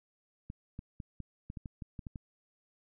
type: clicks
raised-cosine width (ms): 5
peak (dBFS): -29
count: 11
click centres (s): 0.501 / 0.791 / 1.002 / 1.203 / 1.501 / 1.572 / 1.658 / 1.822 / 1.992 / 2.068 / 2.158
effects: none